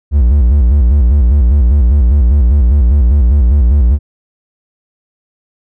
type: tone with vibrato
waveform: triangle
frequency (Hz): 65.41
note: C2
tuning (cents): 0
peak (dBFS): -3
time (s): 0.11-3.99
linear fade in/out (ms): 50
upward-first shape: square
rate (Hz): 5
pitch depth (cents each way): 170
effects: none